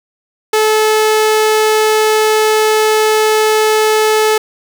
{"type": "tone", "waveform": "sawtooth", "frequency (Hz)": 432.8, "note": "A4", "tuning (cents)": -29, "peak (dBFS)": -5, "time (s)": [0.53, 4.38], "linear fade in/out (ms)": 5, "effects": []}